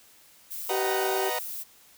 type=noise; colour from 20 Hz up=violet; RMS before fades=-36 dBFS; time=0.5-1.64 s; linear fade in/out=20 ms
type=chord; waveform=sawtooth; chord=B major seventh; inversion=none; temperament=equal; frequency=493.9 / 622.3 / 740 / 932.3 Hz; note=B4 / D#5 / F#5 / A#5; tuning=0 / 0 / 0 / 0 cents; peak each=-30 dBFS; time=0.69-1.39 s; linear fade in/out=5 ms
type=harmonic tone; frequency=384.4 Hz; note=G4; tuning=34 cents flat; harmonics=1 / 2 / 4; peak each=-28 / -34 / -40 dBFS; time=0.7-1.3 s; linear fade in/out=10 ms
effects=white hiss -56 dBFS RMS until 1.97 s